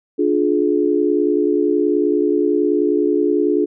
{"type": "chord", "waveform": "sine", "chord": "D diminished", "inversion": "none", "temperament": "just", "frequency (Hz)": [293.7, 352.4, 422.9], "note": ["D4", "F4", "Ab4"], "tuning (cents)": [0, 16, 31], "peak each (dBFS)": -18, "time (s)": [0.18, 3.66], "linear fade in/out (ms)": 20, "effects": []}